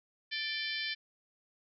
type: harmonic tone with a mistuned harmonic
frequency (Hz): 587.3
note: D5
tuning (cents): 0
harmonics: 3 / 4 / 5 / 6 / 7 / 8 / 9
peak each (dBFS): -40 / -39 / -41 / -43 / -43 / -43 / -46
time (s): 0.31-0.95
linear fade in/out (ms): 20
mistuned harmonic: 5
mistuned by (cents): +81
effects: none